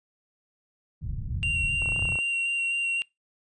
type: low-pass noise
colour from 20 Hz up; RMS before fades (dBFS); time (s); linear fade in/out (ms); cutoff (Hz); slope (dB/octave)
white; -32; 1.01-2.17; 20; 120; 24
type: tone with vibrato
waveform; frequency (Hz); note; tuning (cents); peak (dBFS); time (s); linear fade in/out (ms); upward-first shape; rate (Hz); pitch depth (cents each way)
triangle; 2757; F7; -23; -23; 1.43-3.02; 0; square; 3.9; 10
type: clicks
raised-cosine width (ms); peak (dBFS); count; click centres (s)
1; -26; 12; 1.821 / 1.859 / 1.889 / 1.921 / 1.962 / 1.993 / 2.024 / 2.054 / 2.089 / 2.122 / 2.156 / 2.188
effects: noise-tail reverb RT60 0.2 s tail -25 dB re dry + resampled to 22050 Hz